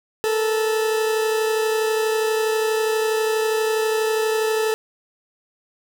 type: tone pair together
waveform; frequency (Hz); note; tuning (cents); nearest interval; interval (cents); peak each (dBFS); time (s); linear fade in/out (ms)
40% pulse; 437.7 / 470; A4 / A#4; -9 / +14; minor second; 123; -18 / -29; 0.24-4.74; 0
effects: none